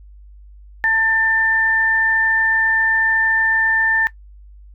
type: tone pair together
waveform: sine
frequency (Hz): 893 / 1786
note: A5 / A6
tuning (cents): +25 / +25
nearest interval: octave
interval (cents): 1200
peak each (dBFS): -24 / -14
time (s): 0.84-4.07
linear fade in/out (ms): 0
effects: noise-tail reverb RT60 0.1 s tail -17 dB re dry + added 50 Hz sine -39 dBFS peak until 4.74 s